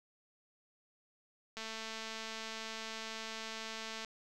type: click train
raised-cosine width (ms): 0.2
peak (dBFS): -26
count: 551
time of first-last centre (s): 1.57-4.047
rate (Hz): 222
effects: none